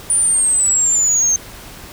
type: exponential sweep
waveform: sine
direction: down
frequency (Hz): 9450 to 6300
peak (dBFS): -10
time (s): 0.1-1.36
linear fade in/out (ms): 2
effects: tanh soft clip ceiling -9 dBFS + pink hiss -36 dBFS RMS until 1.92 s